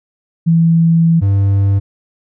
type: tone pair in turn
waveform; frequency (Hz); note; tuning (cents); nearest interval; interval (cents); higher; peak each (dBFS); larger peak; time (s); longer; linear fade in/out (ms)
sine / triangle; 165.6 / 98.95; E3 / G2; +8 / +17; major sixth; 891; first; -7 / -7; neither; 0.46-1.21 / 1.21-1.8; first; 20
effects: none